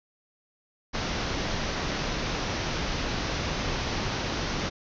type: low-pass noise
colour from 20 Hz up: pink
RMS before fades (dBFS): -30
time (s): 0.93-4.7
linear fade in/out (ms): 20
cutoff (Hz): 6200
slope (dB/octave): 96
effects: none